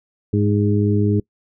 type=harmonic tone with a mistuned harmonic; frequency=103.83 Hz; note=G#2; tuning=in tune; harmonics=1 / 2 / 3 / 4; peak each=-17 / -20 / -22 / -23 dBFS; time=0.33-1.2 s; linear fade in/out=5 ms; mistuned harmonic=4; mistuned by=-18 cents; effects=noise-tail reverb RT60 0.1 s tail -25 dB re dry